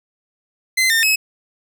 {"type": "tone with pitch steps", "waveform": "sawtooth", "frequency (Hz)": [2059, 1814, 2569], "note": ["C7", "A#6", "E7"], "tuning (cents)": [-28, -48, -45], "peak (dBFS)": -10, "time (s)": [0.77, 1.16], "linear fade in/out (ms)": 10, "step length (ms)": 130, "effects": []}